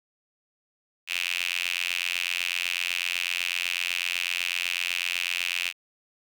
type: tone with high-pass filter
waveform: sawtooth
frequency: 88 Hz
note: F2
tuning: 14 cents sharp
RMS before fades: -29 dBFS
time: 1.07-5.73 s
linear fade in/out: 50 ms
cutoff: 2600 Hz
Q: 5.6
effects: none